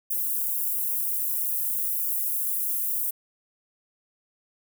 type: high-pass noise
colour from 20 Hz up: white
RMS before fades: -27 dBFS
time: 0.1-3.11 s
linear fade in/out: 10 ms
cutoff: 11000 Hz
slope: 24 dB/octave
effects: none